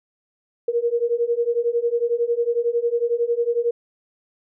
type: beating tone pair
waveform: sine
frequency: 466.4 / 477.4 Hz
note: A#4 / A#4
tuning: +1 / +41 cents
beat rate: 11 Hz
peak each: -22 / -21 dBFS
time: 0.68-3.71 s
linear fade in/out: 5 ms
effects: none